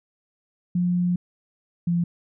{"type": "tone pair in turn", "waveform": "sine", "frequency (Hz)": [177.4, 172.15], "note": ["F3", "F3"], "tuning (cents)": [27, -25], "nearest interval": "minor second", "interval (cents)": 52, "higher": "first", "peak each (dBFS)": -19, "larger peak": "neither", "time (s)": [[0.75, 1.16], [1.87, 2.04]], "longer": "first", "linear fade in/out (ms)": 5, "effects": []}